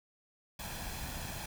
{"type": "noise with comb filter", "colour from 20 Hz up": "pink", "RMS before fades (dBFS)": -41, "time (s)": [0.59, 1.46], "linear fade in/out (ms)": 5, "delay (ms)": 1.2, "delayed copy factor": 0.55, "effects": []}